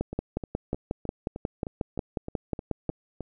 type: two click trains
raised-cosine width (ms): 2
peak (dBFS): -21 / -14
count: 11 / 17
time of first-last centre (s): 0.13-3.207 / 0.01-2.893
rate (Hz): 3.25 / 5.55
effects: none